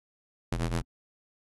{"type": "ring-modulated tone", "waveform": "sawtooth", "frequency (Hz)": 84.2, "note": "E2", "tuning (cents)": 37, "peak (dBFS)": -21, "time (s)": [0.52, 0.82], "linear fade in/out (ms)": 5, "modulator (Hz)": 37.9, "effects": ["AAC 32 kbps"]}